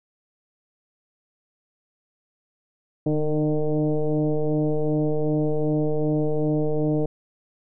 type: tone with frequency modulation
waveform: sine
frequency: 153.3 Hz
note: D#3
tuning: 25 cents flat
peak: -19 dBFS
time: 3.06-7.06 s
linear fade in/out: 5 ms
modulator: 152 Hz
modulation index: 2.7
effects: none